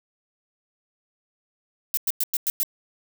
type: noise bursts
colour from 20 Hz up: violet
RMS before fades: -23 dBFS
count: 6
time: 1.94-2.632 s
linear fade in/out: 0 ms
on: 32 ms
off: 100 ms
effects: none